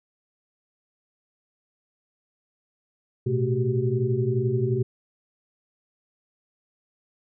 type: tone cluster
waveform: sine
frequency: 113.6 / 125.2 / 221.1 / 376.7 / 399.2 Hz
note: A#2 / B2 / A3 / F#4 / G4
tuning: -44 / +24 / +9 / +31 / +32 cents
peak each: -29 / -24 / -33 / -26 / -33 dBFS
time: 3.26-4.83 s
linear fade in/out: 10 ms
effects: none